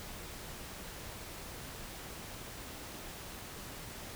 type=silence; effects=pink hiss -46 dBFS RMS until 4.15 s